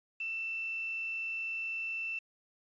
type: tone with quantisation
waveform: sine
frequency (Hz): 2672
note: E7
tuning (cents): +23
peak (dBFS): -34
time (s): 0.2-2.19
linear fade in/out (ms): 5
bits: 9
effects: resampled to 16000 Hz